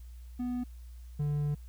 triangle tone pair in turn, 246.9 / 146.81 Hz, B3 / D3, 0 / 0 cents, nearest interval major sixth, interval 900 cents, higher first, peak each -29 / -26 dBFS, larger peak second, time 0.39-0.64 / 1.19-1.55 s, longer second, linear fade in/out 10 ms, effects added 60 Hz sine -44 dBFS peak until 1.68 s + white hiss -66 dBFS RMS until 1.68 s

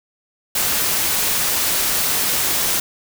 white noise, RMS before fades -19 dBFS, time 0.55-2.8 s, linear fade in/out 5 ms, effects none

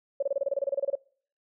sine tone bursts, 554.4 Hz, C#5, in tune, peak -23 dBFS, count 15, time 0.2-0.954 s, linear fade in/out 5 ms, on 26 ms, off 26 ms, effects noise-tail reverb RT60 0.5 s tail -25 dB re dry

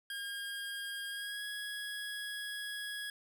25% pulse tone with pitch glide, 1619 to 1666.4 Hz, G#6 to G#6, -45 to +5 cents, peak -35 dBFS, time 0.1-3.1 s, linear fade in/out 2 ms, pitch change +50 cents, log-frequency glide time 1.08-1.44 s, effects none

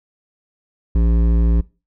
sine tone with hard clipping, 57 Hz, A#1, 38 cents flat, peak -14 dBFS, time 0.95-1.61 s, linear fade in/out 5 ms, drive 12 dB, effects noise-tail reverb RT60 0.3 s tail -22 dB re dry

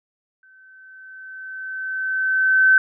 sine tone with exponential growth, 1534 Hz, G6, 38 cents flat, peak -9 dBFS, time 0.43-2.78 s, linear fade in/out 2 ms, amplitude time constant 510 ms, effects none

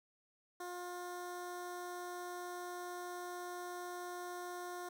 15% pulse tone with notch filter, 355.7 Hz, F4, 32 cents sharp, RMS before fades -45 dBFS, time 0.6-4.89 s, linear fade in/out 5 ms, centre 2900 Hz, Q 1.3, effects none

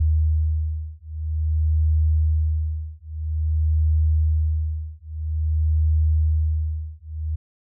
sine beating tone pair, 77.78 / 78.28 Hz, D#2 / D#2, 0 / +11 cents, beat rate 0.5 Hz, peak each -21 dBFS, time 0-7.36 s, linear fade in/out 10 ms, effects none

